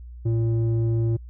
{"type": "tone with low-pass filter", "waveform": "square", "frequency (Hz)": 114.4, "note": "A#2", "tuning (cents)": -32, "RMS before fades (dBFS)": -22, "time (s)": [0.25, 1.17], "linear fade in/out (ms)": 10, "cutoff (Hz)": 290, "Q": 1.5, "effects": ["added 60 Hz sine -37 dBFS peak until 1.29 s"]}